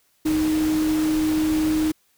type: tone in noise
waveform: sine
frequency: 311.1 Hz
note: D#4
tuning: in tune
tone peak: -18 dBFS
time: 0.25-1.92 s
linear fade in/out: 10 ms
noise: pink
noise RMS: -32 dBFS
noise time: 0.25-1.92 s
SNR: +11 dB
effects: white hiss -64 dBFS RMS until 2.17 s